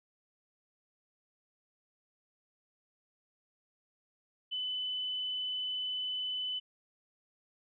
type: tone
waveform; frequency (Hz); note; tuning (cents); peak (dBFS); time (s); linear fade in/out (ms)
sine; 3009; F#7; +28; -33; 4.51-6.6; 20
effects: none